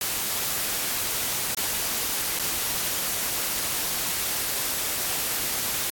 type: noise with dropouts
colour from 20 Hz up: white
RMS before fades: -27 dBFS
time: 0.01-5.9 s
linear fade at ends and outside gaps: 2 ms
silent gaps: 1.548-1.57 / 2.39-2.395 s
effects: AAC 64 kbps